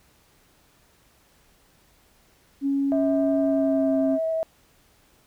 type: tone with pitch glide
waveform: sine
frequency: 277.2 to 269.8 Hz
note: C#4 to C#4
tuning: 0 to -47 cents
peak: -20 dBFS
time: 2.61-4.19 s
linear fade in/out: 50 ms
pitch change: -47 cents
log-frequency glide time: 3.39-3.96 s
type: tone with vibrato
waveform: sine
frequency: 647 Hz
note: E5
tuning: 32 cents flat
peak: -22 dBFS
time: 2.92-4.43 s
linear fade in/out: 0 ms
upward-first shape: sine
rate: 11 Hz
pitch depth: 9 cents each way
effects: tanh soft clip ceiling -12 dBFS + pink hiss -60 dBFS RMS until 5.26 s